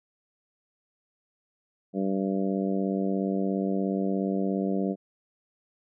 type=harmonic tone; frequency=97 Hz; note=G2; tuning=18 cents flat; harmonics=2 / 3 / 4 / 5 / 6 / 7; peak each=-27 / -31 / -33 / -35 / -37 / -38 dBFS; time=1.93-4.96 s; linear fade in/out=50 ms; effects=none